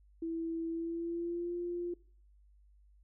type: tone with pitch glide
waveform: sine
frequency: 329.6 to 348.8 Hz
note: E4 to F4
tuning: 0 to -2 cents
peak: -34 dBFS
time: 0.22-1.94 s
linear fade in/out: 5 ms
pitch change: +98 cents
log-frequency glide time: 0.69-1.55 s
effects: noise-tail reverb RT60 0.5 s tail -22 dB re dry + added 50 Hz sine -60 dBFS peak until 3.03 s